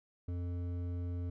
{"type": "tone with hard clipping", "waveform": "triangle", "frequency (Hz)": 88, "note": "F2", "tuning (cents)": 14, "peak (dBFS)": -37, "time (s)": [0.28, 1.3], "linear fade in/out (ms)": 5, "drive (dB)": 14, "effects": []}